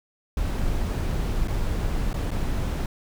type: noise with dropouts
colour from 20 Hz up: brown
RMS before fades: -25 dBFS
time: 0.37-2.86 s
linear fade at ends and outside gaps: 2 ms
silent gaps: 1.475-1.481 / 2.131-2.141 / 2.307-2.314 s
effects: none